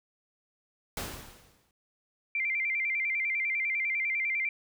pink noise with exponential decay, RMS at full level -33 dBFS, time 0.97-1.71 s, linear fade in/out 2 ms, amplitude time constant 160 ms
sine tone with vibrato, 2217 Hz, C#7, in tune, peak -27 dBFS, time 2.35-4.49 s, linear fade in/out 2 ms, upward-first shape square, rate 10 Hz, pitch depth 100 cents each way
effects none

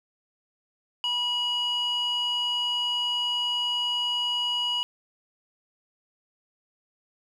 square tone with band-pass filter, 970 Hz, B5, 31 cents flat, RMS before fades -27 dBFS, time 1.04-4.83 s, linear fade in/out 0 ms, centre 2700 Hz, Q 4.3, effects none

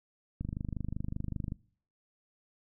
click train, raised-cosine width 5 ms, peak -23 dBFS, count 29, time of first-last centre 0.41-1.521 s, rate 25.2 Hz, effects noise-tail reverb RT60 0.5 s tail -22 dB re dry

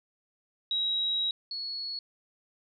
sine tone pair in turn, 3841 / 4369 Hz, B7 / C#8, -49 / -26 cents, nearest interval major second, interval 223 cents, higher second, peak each -26 / -33 dBFS, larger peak first, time 0.71-1.31 / 1.51-1.99 s, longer first, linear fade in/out 2 ms, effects none

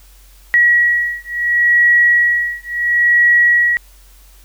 sine beating tone pair, 1917 / 1917.72 Hz, A#6 / A#6, +48 / +49 cents, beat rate 0.72 Hz, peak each -13 dBFS, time 0.54-3.77 s, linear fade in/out 0 ms, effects added 46 Hz sine -42 dBFS peak until 4.44 s + white hiss -49 dBFS RMS until 4.44 s

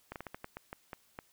slowing click train, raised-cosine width 0.5 ms, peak -26 dBFS, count 10, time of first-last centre 0.12-1.189 s, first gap 38 ms, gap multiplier 1.27, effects white hiss -68 dBFS RMS until 1.32 s

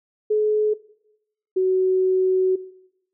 sine tone pair in turn, 426 / 373.9 Hz, G#4 / F#4, +44 / +18 cents, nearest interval major second, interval 226 cents, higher first, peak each -16 dBFS, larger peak neither, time 0.3-0.74 / 1.56-2.56 s, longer second, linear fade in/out 10 ms, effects noise-tail reverb RT60 0.8 s tail -18 dB re dry

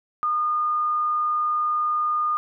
sine tone, 1220 Hz, D#6, 34 cents flat, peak -20 dBFS, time 0.23-2.37 s, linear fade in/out 0 ms, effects none

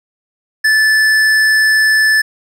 triangle tone with tanh clipping, 1746 Hz, A6, 14 cents flat, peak -10 dBFS, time 0.64-2.22 s, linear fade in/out 10 ms, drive 17 dB, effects none

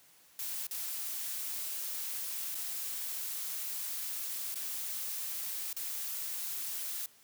blue noise with dropouts, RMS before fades -38 dBFS, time 0.39-7.06 s, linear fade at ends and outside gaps 2 ms, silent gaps 0.669-0.71 / 2.547-2.551 / 4.544-4.556 / 5.73-5.765 s, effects white hiss -62 dBFS RMS until 7.23 s + high-pass 60 Hz 12 dB/octave

